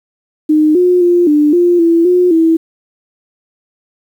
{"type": "tone with pitch steps", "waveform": "sine", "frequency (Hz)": [306.9, 359.4, 350.4, 297.5, 350.5, 334.6, 359.2, 326.1], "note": ["D#4", "F4", "F4", "D4", "F4", "E4", "F4", "E4"], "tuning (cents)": [-24, 50, 6, 22, 6, 26, 49, -19], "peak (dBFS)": -6, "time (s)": [0.49, 2.57], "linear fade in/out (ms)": 10, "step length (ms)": 260, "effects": ["7-bit"]}